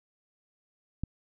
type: click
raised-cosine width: 5 ms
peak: -19 dBFS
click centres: 1.036 s
effects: none